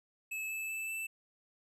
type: tone with pitch steps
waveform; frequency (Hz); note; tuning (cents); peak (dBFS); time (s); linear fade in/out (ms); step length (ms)
square; 2601 / 2618 / 2634 / 2651; E7 / E7 / E7 / E7; -24 / -13 / -2 / +9; -37; 0.31-1.07; 10; 190
effects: none